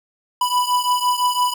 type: beating tone pair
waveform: square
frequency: 987.8 / 993.7 Hz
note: B5 / B5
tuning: 0 / +10 cents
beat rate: 5.9 Hz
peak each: -19 / -22 dBFS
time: 0.41-1.54 s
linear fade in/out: 5 ms
effects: none